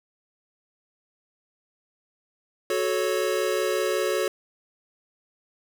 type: chord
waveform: square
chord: F# minor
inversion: none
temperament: equal with one note detuned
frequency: 370 / 435.4 / 554.4 Hz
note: F#4 / A4 / C#5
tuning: 0 / -18 / 0 cents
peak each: -28 dBFS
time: 2.7-4.28 s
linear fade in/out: 2 ms
effects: none